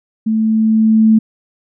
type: tone with level ramp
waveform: sine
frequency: 220 Hz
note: A3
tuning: in tune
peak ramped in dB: -12 to -5 dBFS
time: 0.26-1.19 s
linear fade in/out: 10 ms
effects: none